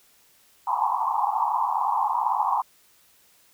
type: band-pass noise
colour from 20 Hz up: pink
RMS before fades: -24 dBFS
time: 0.67-2.62 s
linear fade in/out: 5 ms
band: 780 to 1100 Hz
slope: 96 dB/octave
effects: white hiss -59 dBFS RMS until 3.53 s